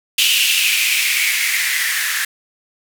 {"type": "noise with band-pass filter sweep", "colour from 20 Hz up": "violet", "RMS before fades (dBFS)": -17, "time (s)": [0.18, 2.25], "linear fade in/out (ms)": 5, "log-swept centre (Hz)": [2900, 1700], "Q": 5.6, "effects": []}